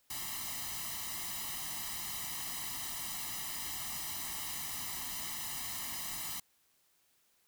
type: noise with comb filter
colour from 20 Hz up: white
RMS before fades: -40 dBFS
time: 0.1-6.4 s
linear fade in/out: 5 ms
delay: 1 ms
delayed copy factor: +0.85
effects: white hiss -72 dBFS RMS until 7.47 s